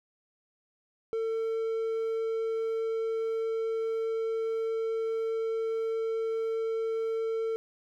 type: tone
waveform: triangle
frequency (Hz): 449.2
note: A4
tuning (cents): +36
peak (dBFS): -26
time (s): 1.13-7.56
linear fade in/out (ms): 0
effects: none